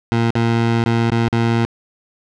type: tone with dropouts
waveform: 20% pulse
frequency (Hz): 115.8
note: A#2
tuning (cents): -11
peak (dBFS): -9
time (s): 0.12-1.65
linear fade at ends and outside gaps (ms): 0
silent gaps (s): 0.306-0.354 / 0.839-0.86 / 1.102-1.118 / 1.285-1.327
effects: low-pass 4000 Hz 12 dB/octave